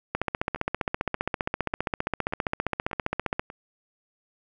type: two click trains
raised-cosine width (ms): 0.5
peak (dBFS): -10 / -24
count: 50 / 6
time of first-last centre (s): 0.15-3.395 / 0.56-3.501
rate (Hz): 15.1 / 1.7
effects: none